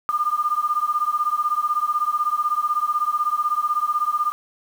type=beating tone pair; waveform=sine; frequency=1200 / 1216 Hz; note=D6 / D#6; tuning=+37 / -40 cents; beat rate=16 Hz; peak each=-22 dBFS; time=0.09-4.32 s; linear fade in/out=0 ms; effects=7-bit